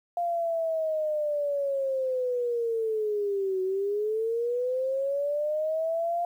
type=linear two-way sweep; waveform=sine; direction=down then up; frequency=698.5 to 371.9 to 698.5 Hz; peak=-25 dBFS; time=0.17-6.25 s; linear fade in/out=2 ms; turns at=3.62 s; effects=10-bit